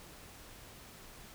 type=silence; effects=pink hiss -53 dBFS RMS until 1.34 s